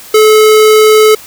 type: tone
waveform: square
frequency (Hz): 431.5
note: A4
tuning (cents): -34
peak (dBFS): -3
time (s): 0.14-1.15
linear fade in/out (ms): 5
effects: white hiss -32 dBFS RMS until 1.26 s